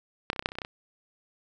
clicks, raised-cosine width 0.3 ms, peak -9 / -17 / -23 / -9 / -30 / -6 / -24 / -23 / -26 / -15 / -18 / -21 dBFS, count 12, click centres 0.301 / 0.331 / 0.362 / 0.394 / 0.425 / 0.459 / 0.489 / 0.519 / 0.554 / 0.586 / 0.618 / 0.649 s, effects none

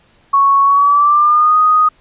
sine tone with pitch glide, 1108.7 to 1244.5 Hz, C#6 to D#6, 0 to 0 cents, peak -7 dBFS, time 0.33-1.89 s, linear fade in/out 10 ms, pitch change +200 cents, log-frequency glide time 0.63-1.57 s, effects pink hiss -52 dBFS RMS until 2 s + resampled to 8000 Hz

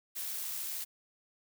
blue noise with amplitude modulation, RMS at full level -37 dBFS, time 0.15-0.85 s, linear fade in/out 20 ms, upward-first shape sine, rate 73.2 Hz, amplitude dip 25%, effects none

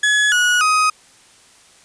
35% pulse tone with pitch steps, 1695 / 1458.6 / 1255.2 Hz, G#6 / F#6 / D#6, +35 / -25 / +15 cents, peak -11 dBFS, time 0.03-0.9 s, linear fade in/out 5 ms, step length 290 ms, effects white hiss -49 dBFS RMS until 1.84 s + resampled to 22050 Hz

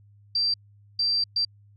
sine tone bursts at uneven times, 4699 Hz, D8, in tune, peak -21 dBFS, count 3, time 0.35-0.54 / 0.99-1.24 / 1.36-1.45 s, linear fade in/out 5 ms, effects added 102 Hz sine -52 dBFS peak until 1.76 s

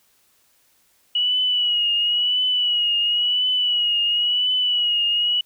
sine tone with vibrato, 2923 Hz, F#7, 22 cents flat, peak -17 dBFS, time 1.15-5.41 s, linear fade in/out 5 ms, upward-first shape triangle, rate 0.96 Hz, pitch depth 55 cents each way, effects white hiss -61 dBFS RMS until 5.45 s

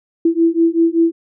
sine beating tone pair, 329.6 / 334.8 Hz, E4 / E4, 0 / +27 cents, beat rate 5.2 Hz, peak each -14 dBFS, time 0.25-1.12 s, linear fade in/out 5 ms, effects none

